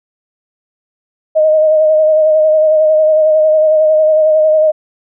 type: tone with vibrato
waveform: sine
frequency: 622.3 Hz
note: D#5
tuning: in tune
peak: -6 dBFS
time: 1.35-4.72 s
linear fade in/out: 20 ms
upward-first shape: sine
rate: 11 Hz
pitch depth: 27 cents each way
effects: none